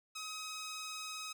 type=tone with vibrato; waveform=10% pulse; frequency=1267 Hz; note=D#6; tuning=31 cents sharp; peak=-33 dBFS; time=0.15-1.33 s; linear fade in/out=10 ms; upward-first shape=sine; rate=20 Hz; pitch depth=20 cents each way; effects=none